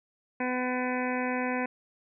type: harmonic tone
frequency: 251.6 Hz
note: B3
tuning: 32 cents sharp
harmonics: 1 / 2 / 3 / 4 / 6 / 7 / 8 / 9 / 10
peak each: -31 / -34 / -36 / -37 / -39 / -39 / -40 / -41 / -41 dBFS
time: 0.4-1.66 s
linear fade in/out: 5 ms
effects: none